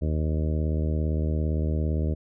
harmonic tone, 77.6 Hz, D#2, 4 cents flat, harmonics 1 / 2 / 3 / 4 / 5 / 6 / 7 / 8, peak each -24 / -30 / -34 / -36 / -38 / -40 / -41 / -42 dBFS, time 0.01-2.15 s, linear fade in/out 20 ms, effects none

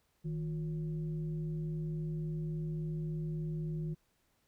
sine tone with frequency modulation, 157.2 Hz, D#3, 18 cents sharp, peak -34 dBFS, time 0.24-3.95 s, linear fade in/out 20 ms, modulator 199 Hz, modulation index 0.45, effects pink hiss -75 dBFS RMS until 4.47 s

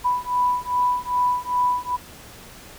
sine beating tone pair, 987.8 / 990.3 Hz, B5 / B5, 0 / +4 cents, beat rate 2.5 Hz, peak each -22 dBFS, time 0.04-1.97 s, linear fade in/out 20 ms, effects pink hiss -43 dBFS RMS until 2.78 s

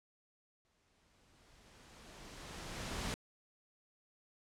pink noise with exponential growth, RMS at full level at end -38 dBFS, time 0.65-3.14 s, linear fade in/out 0 ms, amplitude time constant 540 ms, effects low-pass 8000 Hz 12 dB/octave

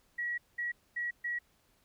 sine tone bursts at uneven times, 1919 Hz, A#6, 50 cents sharp, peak -32 dBFS, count 4, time 0.18-0.38 / 0.58-0.72 / 0.96-1.11 / 1.24-1.39 s, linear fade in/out 10 ms, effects pink hiss -70 dBFS RMS until 1.84 s

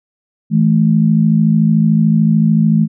sine tone pair together, 162.93 / 216.5 Hz, E3 / A3, -20 / -28 cents, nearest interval perfect fourth, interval 492 cents, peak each -11 dBFS, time 0.5-2.88 s, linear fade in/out 50 ms, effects none

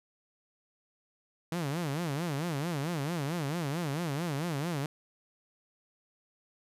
sawtooth tone with vibrato, 155.56 Hz, D#3, in tune, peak -27 dBFS, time 1.52-4.86 s, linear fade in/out 2 ms, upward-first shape sine, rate 4.5 Hz, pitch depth 230 cents each way, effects resampled to 32000 Hz

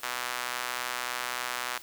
sawtooth tone with high-pass filter, 123.47 Hz, B2, in tune, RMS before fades -34 dBFS, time 0.03-1.78 s, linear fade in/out 5 ms, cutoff 1200 Hz, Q 1.1, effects white hiss -49 dBFS RMS until 1.82 s

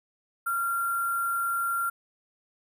sine tone with sample-and-hold, 1379 Hz, F6, 22 cents flat, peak -25 dBFS, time 0.46-1.9 s, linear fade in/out 10 ms, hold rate 11025 Hz, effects none

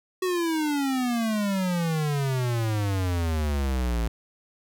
square exponential sweep, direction down, 374.9 to 55 Hz, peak -24 dBFS, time 0.22-4.08 s, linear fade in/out 5 ms, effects none

